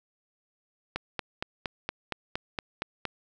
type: click train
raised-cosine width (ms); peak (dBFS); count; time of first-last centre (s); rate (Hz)
0.3; -14; 10; 0.96-3.053; 4.3
effects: none